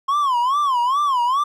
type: tone with vibrato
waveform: triangle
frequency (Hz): 1061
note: C6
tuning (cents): +24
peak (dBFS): -14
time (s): 0.08-1.44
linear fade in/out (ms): 10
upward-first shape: sine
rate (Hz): 2.4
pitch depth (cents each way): 190
effects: none